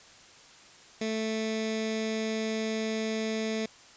15% pulse tone with notch filter, 220 Hz, A3, in tune, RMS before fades -31 dBFS, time 1.01-3.66 s, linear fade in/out 5 ms, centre 940 Hz, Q 1.1, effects white hiss -53 dBFS RMS until 3.96 s + resampled to 16000 Hz

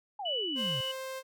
sine exponential sweep, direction down, 861 to 119.8 Hz, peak -35 dBFS, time 0.19-0.81 s, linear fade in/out 5 ms
sine tone with tremolo, 2960 Hz, F#7, in tune, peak -30 dBFS, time 0.25-0.92 s, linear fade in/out 10 ms, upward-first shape sine, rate 2.9 Hz, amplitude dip 30%
sawtooth tone, 526 Hz, C5, 9 cents sharp, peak -33 dBFS, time 0.55-1.23 s, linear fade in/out 50 ms
effects none

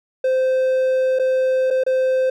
triangle tone with dropouts, 519 Hz, C5, 14 cents flat, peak -13 dBFS, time 0.24-2.3 s, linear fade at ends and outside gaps 5 ms, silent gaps 1.189-1.195 / 1.704-1.708 / 1.837-1.864 s, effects none

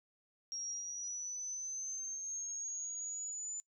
sine linear sweep, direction up, 5600 to 7040 Hz, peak -39 dBFS, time 0.52-3.6 s, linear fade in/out 0 ms, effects noise-tail reverb RT60 0.1 s tail -21 dB re dry

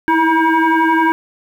sine tone with frequency modulation, 314.8 Hz, D#4, 20 cents sharp, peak -10 dBFS, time 0.08-1.12 s, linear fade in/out 0 ms, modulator 641 Hz, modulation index 2.1, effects 7-bit

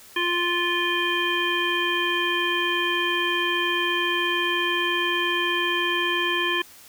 harmonic tone, 349.2 Hz, F4, in tune, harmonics 1 / 3 / 5 / 7 / 9, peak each -28 / -28 / -26 / -29 / -27 dBFS, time 0.16-6.62 s, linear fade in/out 5 ms, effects white hiss -48 dBFS RMS until 6.88 s

